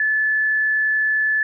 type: tone with frequency modulation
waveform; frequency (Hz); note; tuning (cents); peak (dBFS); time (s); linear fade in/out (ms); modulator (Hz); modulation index
sine; 1734; A6; -26; -16; 0-1.43; 2; 50.5; 0.21
effects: none